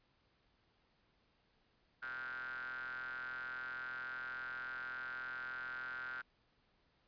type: ring-modulated tone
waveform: square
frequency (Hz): 63.4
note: B1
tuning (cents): +46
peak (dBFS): -40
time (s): 2.02-6.22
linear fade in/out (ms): 10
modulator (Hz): 1480
effects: pink hiss -75 dBFS RMS until 7.07 s + resampled to 11025 Hz